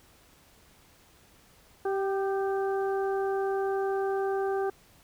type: harmonic tone with a mistuned harmonic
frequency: 389.3 Hz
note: G4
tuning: 12 cents flat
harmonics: 1 / 2 / 3 / 4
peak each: -27 / -33 / -41 / -41 dBFS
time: 1.85-4.7 s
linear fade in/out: 5 ms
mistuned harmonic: 3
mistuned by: +38 cents
effects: pink hiss -59 dBFS RMS until 5.03 s